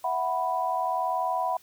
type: chord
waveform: sine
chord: E suspended second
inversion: none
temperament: equal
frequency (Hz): 659.3 / 740 / 987.8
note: E5 / F#5 / B5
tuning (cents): 0 / 0 / 0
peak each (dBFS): -32 / -28 / -28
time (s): 0.04-1.57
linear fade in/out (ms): 5
effects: white hiss -57 dBFS RMS until 1.62 s